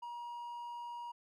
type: tone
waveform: triangle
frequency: 953 Hz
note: A#5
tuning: 38 cents sharp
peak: -40 dBFS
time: 0.02-1.12 s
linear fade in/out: 10 ms
effects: none